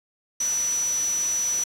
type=tone in noise; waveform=sine; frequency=5920 Hz; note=F#8; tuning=in tune; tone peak=-22 dBFS; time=0.4-1.64 s; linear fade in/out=5 ms; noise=white; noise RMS=-34 dBFS; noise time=0.4-1.64 s; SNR=+9 dB; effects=low-pass 12000 Hz 12 dB/octave